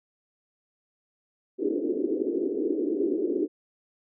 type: band-pass noise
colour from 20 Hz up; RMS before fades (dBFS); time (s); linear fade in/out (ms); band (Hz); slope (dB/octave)
pink; -27; 1.58-3.48; 50; 290 to 420; 48
effects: none